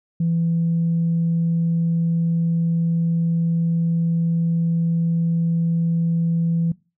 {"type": "tone", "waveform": "sine", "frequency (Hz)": 166.9, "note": "E3", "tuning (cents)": 22, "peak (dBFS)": -16, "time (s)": [0.2, 6.72], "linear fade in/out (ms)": 5, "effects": ["noise-tail reverb RT60 0.3 s tail -22 dB re dry", "tanh soft clip ceiling -13 dBFS"]}